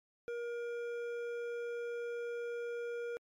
triangle tone with hard clipping, 474 Hz, A#4, 29 cents sharp, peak -39 dBFS, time 0.28-3.17 s, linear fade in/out 0 ms, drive 13 dB, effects MP3 96 kbps

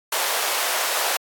pink high-pass noise, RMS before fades -23 dBFS, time 0.12-1.17 s, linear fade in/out 5 ms, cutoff 540 Hz, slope 24 dB/octave, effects AAC 64 kbps

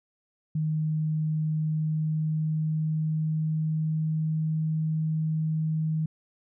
sine tone with pitch glide, 155.56 to 157.46 Hz, D#3 to D#3, 0 to +21 cents, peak -24 dBFS, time 0.55-6.06 s, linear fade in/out 5 ms, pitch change +21 cents, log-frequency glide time 1.55-4.65 s, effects none

